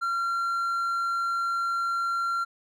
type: tone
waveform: triangle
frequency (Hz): 1373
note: F6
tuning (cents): -30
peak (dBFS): -23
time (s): 0.01-2.45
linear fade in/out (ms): 20
effects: none